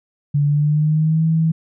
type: tone with pitch glide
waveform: sine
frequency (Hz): 144.6 to 161.37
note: D3 to E3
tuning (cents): -27 to -37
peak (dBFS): -13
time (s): 0.34-1.52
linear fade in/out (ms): 10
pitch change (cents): +190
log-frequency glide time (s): 0.44-1.25
effects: none